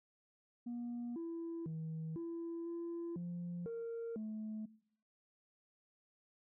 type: tone with pitch steps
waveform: sine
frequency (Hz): 239.5 / 333.6 / 159.8 / 335.5 / 339.2 / 174.2 / 461.9 / 216.3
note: A#3 / E4 / D#3 / E4 / E4 / F3 / A#4 / A3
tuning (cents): +47 / +21 / +47 / +31 / +50 / -4 / -16 / -29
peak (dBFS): -38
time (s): 0.66-4.66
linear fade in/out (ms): 10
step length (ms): 500
effects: noise-tail reverb RT60 0.7 s tail -22 dB re dry + tanh soft clip ceiling -38 dBFS